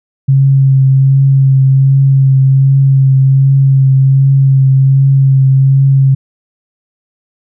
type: tone with vibrato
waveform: sine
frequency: 135.1 Hz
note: C#3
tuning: 44 cents flat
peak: -4 dBFS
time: 0.28-6.15 s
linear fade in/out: 10 ms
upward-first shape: triangle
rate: 1.3 Hz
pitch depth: 21 cents each way
effects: none